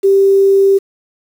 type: tone with quantisation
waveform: sine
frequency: 392 Hz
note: G4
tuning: in tune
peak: -6 dBFS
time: 0.03-0.79 s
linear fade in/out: 20 ms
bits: 6
effects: none